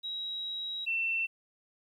sine tone pair in turn, 3842 / 2689 Hz, B7 / E7, -48 / +34 cents, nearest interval tritone, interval 618 cents, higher first, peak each -34 / -28 dBFS, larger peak second, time 0.03-0.86 / 0.86-1.27 s, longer first, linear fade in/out 20 ms, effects 11-bit

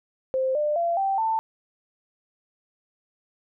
sine tone with pitch steps, 523.3 / 597.7 / 682.6 / 779.5 / 890.3 Hz, C5 / D5 / F5 / G5 / A5, 0 / +30 / -40 / -10 / +20 cents, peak -21 dBFS, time 0.34-1.39 s, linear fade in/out 0 ms, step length 210 ms, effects none

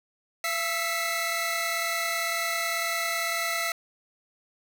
sawtooth tone cluster, 675 / 1312 / 1983 / 2155 Hz, E5 / E6 / B6 / C#7, +41 / -9 / +7 / -49 cents, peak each -29 / -29 / -27 / -30 dBFS, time 0.44-3.72 s, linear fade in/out 2 ms, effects none

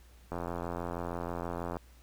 click train, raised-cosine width 1 ms, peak -22 dBFS, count 126, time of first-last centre 0.32-1.768 s, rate 86.3 Hz, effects added 60 Hz sine -55 dBFS peak until 2.02 s + pink hiss -63 dBFS RMS until 2.02 s

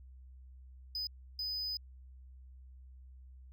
triangle tone bursts at uneven times, 5000 Hz, D#8, 8 cents sharp, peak -34 dBFS, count 2, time 0.95-1.07 / 1.39-1.77 s, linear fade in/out 2 ms, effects added 64 Hz sine -51 dBFS peak until 3.52 s

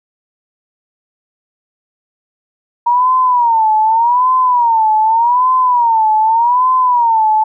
sine tone with vibrato, 941 Hz, A#5, 16 cents sharp, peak -8 dBFS, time 2.86-7.44 s, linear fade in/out 10 ms, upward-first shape sine, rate 0.84 Hz, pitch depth 150 cents each way, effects none

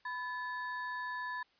triangle ring-modulated tone, 1363 Hz, F6, 43 cents flat, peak -32 dBFS, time 0.05-1.43 s, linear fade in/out 5 ms, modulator 367 Hz, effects white hiss -70 dBFS RMS until 1.59 s + resampled to 11025 Hz

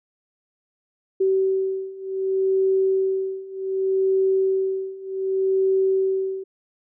sine beating tone pair, 382.3 / 382.96 Hz, G4 / G4, -43 / -40 cents, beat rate 0.66 Hz, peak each -23 / -21 dBFS, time 1.2-6.44 s, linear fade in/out 10 ms, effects none

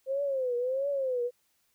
sine tone with vibrato, 523.3 Hz, C5, in tune, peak -27 dBFS, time 0.06-1.31 s, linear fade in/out 50 ms, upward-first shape triangle, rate 1.5 Hz, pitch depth 160 cents each way, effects white hiss -72 dBFS RMS until 1.74 s

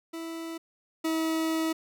40% pulse tone pair in turn, 328.7 / 321.7 Hz, E4 / E4, -5 / -42 cents, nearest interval unison, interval 37 cents, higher first, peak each -34 / -25 dBFS, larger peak second, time 0.13-0.58 / 1.04-1.73 s, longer second, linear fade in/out 10 ms, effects none

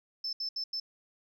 sine tone bursts at uneven times, 5274 Hz, E8, in tune, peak -31 dBFS, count 4, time 0.24-0.33 / 0.4-0.49 / 0.56-0.64 / 0.73-0.8 s, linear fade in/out 5 ms, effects tanh soft clip ceiling -28 dBFS

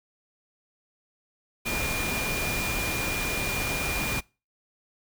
sine tone in noise, 2413 Hz, D7, 46 cents sharp, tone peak -30 dBFS, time 1.65-4.21 s, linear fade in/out 20 ms, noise pink, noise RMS -30 dBFS, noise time 1.65-4.21 s, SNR -3 dB, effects noise-tail reverb RT60 0.3 s tail -24 dB re dry

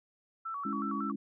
sine tone with vibrato, 1226 Hz, D#6, 26 cents flat, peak -35 dBFS, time 0.45-1.12 s, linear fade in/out 10 ms, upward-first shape square, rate 5.4 Hz, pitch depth 140 cents each way
sine chord, C# minor, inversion second, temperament equal, 207.7 / 277.2 / 329.6 Hz, G#3 / C#4 / E4, 0 / 0 / 0 cents, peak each -36 / -37 / -41 dBFS, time 0.65-1.16 s, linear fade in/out 5 ms
effects none

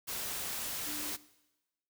sine tone in noise, 298.8 Hz, D4, 30 cents sharp, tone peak -44 dBFS, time 0.86-1.13 s, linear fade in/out 20 ms, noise white, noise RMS -38 dBFS, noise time 0.07-1.17 s, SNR -9 dB, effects noise-tail reverb RT60 1.0 s tail -19 dB re dry

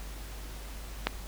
click, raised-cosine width 0.3 ms, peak -9 dBFS, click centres 1.07 s, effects added 50 Hz sine -40 dBFS peak until 1.27 s + pink hiss -47 dBFS RMS until 1.27 s

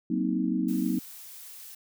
sine chord, C half-diminished seventh, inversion second, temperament just, 188.37 / 235.5 / 261.6 / 314 Hz, Gb3 / Bb3 / C4 / Eb4, +31 / +18 / 0 / +16 cents, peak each -30 dBFS, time 0.1-0.99 s, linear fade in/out 5 ms
blue noise, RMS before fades -45 dBFS, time 0.68-1.75 s, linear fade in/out 5 ms
effects none

